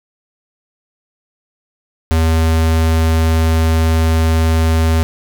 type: tone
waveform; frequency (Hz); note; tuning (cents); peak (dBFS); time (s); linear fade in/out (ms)
square; 80.9; E2; -32; -11; 2.11-5.03; 0
effects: none